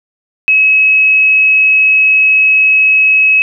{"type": "tone", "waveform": "sine", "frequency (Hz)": 2566, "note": "E7", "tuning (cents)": -47, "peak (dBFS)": -5, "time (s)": [0.48, 3.42], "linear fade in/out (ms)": 0, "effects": []}